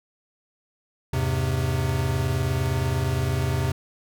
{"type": "chord", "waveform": "square", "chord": "E augmented", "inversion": "none", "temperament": "equal with one note detuned", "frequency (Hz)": [82.41, 101.87, 130.81], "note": ["E2", "G#2", "B#2"], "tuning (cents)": [0, -33, 0], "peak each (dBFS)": [-28, -30, -25], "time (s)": [1.13, 3.72], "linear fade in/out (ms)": 5, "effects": []}